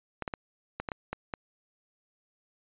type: clicks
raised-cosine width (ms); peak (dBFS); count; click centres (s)
0.5; -18; 8; 0.223 / 0.278 / 0.338 / 0.8 / 0.888 / 0.918 / 1.13 / 1.338
effects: resampled to 8000 Hz